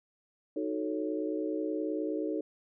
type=chord; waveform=sine; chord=D# half-diminished seventh; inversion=none; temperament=equal; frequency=311.1 / 370 / 440 / 554.4 Hz; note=D#4 / F#4 / A4 / C#5; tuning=0 / 0 / 0 / 0 cents; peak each=-33 / -38 / -36 / -39 dBFS; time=0.56-2.41 s; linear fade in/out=5 ms; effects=none